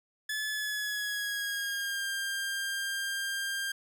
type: tone with pitch glide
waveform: sawtooth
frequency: 1722 to 1597.4 Hz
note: A6 to G6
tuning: -38 to +32 cents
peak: -28 dBFS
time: 0.29-3.72 s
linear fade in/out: 5 ms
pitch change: -130 cents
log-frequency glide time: 0.48-2.06 s
effects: none